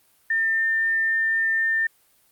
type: tone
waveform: sine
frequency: 1801 Hz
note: A6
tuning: 40 cents sharp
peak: -19 dBFS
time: 0.3-1.87 s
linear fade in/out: 5 ms
effects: white hiss -61 dBFS RMS until 2.31 s + Opus 32 kbps